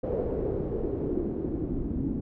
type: noise with low-pass filter sweep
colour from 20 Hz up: pink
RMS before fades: -30 dBFS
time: 0.03-2.21 s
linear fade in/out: 10 ms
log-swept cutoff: 500 to 270 Hz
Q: 4
effects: none